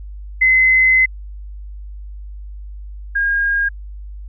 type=tone pair in turn; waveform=sine; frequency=2046 / 1623.9 Hz; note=C7 / G#6; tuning=-39 / -39 cents; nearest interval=major third; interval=400 cents; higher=first; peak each=-9 / -14 dBFS; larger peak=first; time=0.41-1.06 / 3.15-3.69 s; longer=first; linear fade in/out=10 ms; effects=added 50 Hz sine -29 dBFS peak until 4.28 s